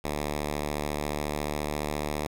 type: tone with pitch glide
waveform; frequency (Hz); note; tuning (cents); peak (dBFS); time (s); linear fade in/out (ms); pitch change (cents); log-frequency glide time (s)
5% pulse; 74.1 to 74.62; D2 to D2; +16 to +28; -18; 0.04-2.27; 5; +12; 1.04-1.84
effects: 8-bit